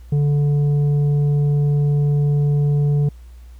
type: tone with tanh clipping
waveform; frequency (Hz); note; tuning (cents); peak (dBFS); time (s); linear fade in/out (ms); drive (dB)
triangle; 145.2; D3; -19; -15; 0.12-3.09; 5; 10
effects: added 60 Hz sine -37 dBFS peak until 3.59 s + pink hiss -57 dBFS RMS until 3.59 s